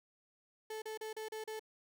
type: tone bursts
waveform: 35% pulse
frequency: 436.1 Hz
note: A4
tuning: 15 cents flat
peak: -39 dBFS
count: 6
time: 0.7-1.595 s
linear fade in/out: 5 ms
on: 120 ms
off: 35 ms
effects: none